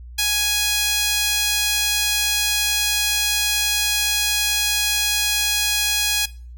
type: tone with high-pass filter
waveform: sawtooth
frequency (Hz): 830.6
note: G#5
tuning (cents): 0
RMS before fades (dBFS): -20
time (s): 0.18-6.26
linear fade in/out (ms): 10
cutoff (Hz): 3200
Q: 1
effects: noise-tail reverb RT60 0.4 s tail -20 dB re dry + added 60 Hz sine -35 dBFS peak until 6.57 s